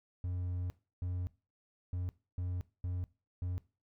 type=tone bursts at uneven times; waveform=triangle; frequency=89.7 Hz; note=F2; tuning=47 cents sharp; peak=-32 dBFS; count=6; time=0.24-0.7 / 1.02-1.27 / 1.93-2.09 / 2.38-2.61 / 2.84-3.04 / 3.42-3.58 s; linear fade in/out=0 ms; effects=noise-tail reverb RT60 0.3 s tail -19 dB re dry